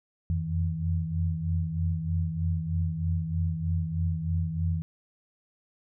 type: tone cluster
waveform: sine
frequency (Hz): 85.7 / 88.9 / 161.1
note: F2 / F2 / E3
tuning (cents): -32 / +31 / -39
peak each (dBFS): -30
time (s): 0.3-4.82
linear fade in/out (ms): 0
effects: none